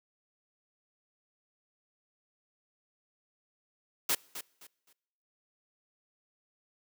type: noise with echo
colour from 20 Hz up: white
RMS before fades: -28 dBFS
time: 4.09-4.15 s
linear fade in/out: 5 ms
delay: 260 ms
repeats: 3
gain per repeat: -12 dB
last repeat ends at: 4.93 s
effects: noise-tail reverb RT60 1.0 s tail -25 dB re dry + high-pass 200 Hz 12 dB/octave